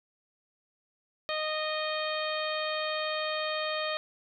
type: harmonic tone with a mistuned harmonic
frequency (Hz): 618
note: D#5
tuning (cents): -12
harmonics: 1 / 2 / 3 / 4 / 5 / 6 / 7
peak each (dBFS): -33 / -36 / -38 / -39 / -40 / -41 / -41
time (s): 1.29-3.97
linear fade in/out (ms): 0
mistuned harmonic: 5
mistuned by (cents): +37
effects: none